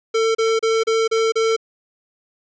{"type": "tone bursts", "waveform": "square", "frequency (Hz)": 448.5, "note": "A4", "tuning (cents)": 33, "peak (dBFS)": -16, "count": 6, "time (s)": [0.14, 1.565], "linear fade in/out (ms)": 10, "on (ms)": 210, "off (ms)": 33, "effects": ["resampled to 16000 Hz", "9-bit"]}